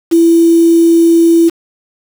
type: tone with quantisation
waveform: sine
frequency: 333.8 Hz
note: E4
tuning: 22 cents sharp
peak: -4 dBFS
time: 0.11-1.5 s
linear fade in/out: 20 ms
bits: 4
effects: none